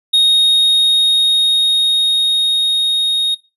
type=tone with level ramp; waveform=triangle; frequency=3729 Hz; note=A#7; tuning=in tune; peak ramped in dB=-6 to -11 dBFS; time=0.13-3.35 s; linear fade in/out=10 ms; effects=noise-tail reverb RT60 0.3 s tail -23 dB re dry + resampled to 32000 Hz